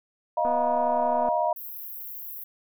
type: chord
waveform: sine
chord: Eb suspended second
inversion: none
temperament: equal with one note detuned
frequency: 622.3 / 698.5 / 953 Hz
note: Eb5 / F5 / Bb5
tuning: 0 / 0 / +38 cents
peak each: -26 dBFS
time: 0.37-1.53 s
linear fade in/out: 5 ms
type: click train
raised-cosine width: 1 ms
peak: -22 dBFS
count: 207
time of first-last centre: 0.45-1.287 s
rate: 246 Hz
type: high-pass noise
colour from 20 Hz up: pink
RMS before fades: -38 dBFS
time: 1.56-2.44 s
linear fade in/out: 5 ms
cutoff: 12000 Hz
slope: 96 dB/octave
effects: none